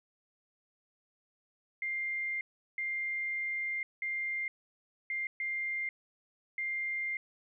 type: tone bursts at uneven times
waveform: sine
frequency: 2100 Hz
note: C7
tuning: 6 cents sharp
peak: -32 dBFS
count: 6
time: 1.82-2.41 / 2.78-3.83 / 4.02-4.48 / 5.1-5.27 / 5.4-5.89 / 6.58-7.17 s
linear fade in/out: 2 ms
effects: none